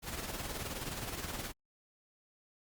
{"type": "noise with tremolo", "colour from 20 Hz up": "pink", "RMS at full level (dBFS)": -38, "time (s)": [0.02, 1.53], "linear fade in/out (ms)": 50, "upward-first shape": "sine", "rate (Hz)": 19, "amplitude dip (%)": 55, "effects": ["Opus 48 kbps"]}